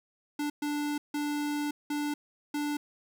square tone bursts at uneven times, 293.7 Hz, D4, in tune, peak -30 dBFS, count 5, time 0.39-0.5 / 0.62-0.98 / 1.14-1.71 / 1.9-2.14 / 2.54-2.77 s, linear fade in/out 5 ms, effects 12-bit

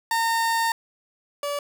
30% pulse tone pair in turn, 914 / 575.8 Hz, A#5 / D5, -34 / -34 cents, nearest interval minor sixth, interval 800 cents, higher first, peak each -18 / -23 dBFS, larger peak first, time 0.11-0.72 / 1.43-1.59 s, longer first, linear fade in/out 2 ms, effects none

